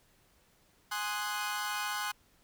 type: chord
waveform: sawtooth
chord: Ab dominant seventh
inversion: none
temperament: equal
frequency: 830.6 / 1046.5 / 1244.5 / 1480 Hz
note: Ab5 / C6 / Eb6 / Gb6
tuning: 0 / 0 / 0 / 0 cents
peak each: -35 / -35 / -37 / -34 dBFS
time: 0.91-2.12 s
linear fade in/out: 10 ms
effects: pink hiss -67 dBFS RMS until 2.43 s